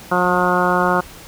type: harmonic tone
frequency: 179.6 Hz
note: F3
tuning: 49 cents sharp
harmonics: 1 / 2 / 3 / 4 / 5 / 6 / 7 / 8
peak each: -22 / -22 / -22 / -22 / -22 / -22 / -22 / -22 dBFS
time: 0.11-1.01 s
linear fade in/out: 10 ms
effects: pink hiss -39 dBFS RMS until 1.27 s